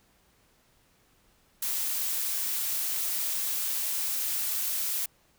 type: noise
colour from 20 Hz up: blue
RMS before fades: -30 dBFS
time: 1.62-5.06 s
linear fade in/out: 5 ms
effects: pink hiss -65 dBFS RMS until 5.38 s